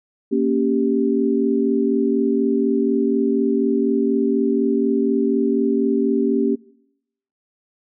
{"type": "chord", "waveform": "sine", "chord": "G diminished", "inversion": "first", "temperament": "equal", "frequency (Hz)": [233.1, 277.2, 392], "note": ["Bb3", "Db4", "G4"], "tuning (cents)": [0, 0, 0], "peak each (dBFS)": -20, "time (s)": [0.31, 6.56], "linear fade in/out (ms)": 20, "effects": ["noise-tail reverb RT60 0.8 s tail -23 dB re dry"]}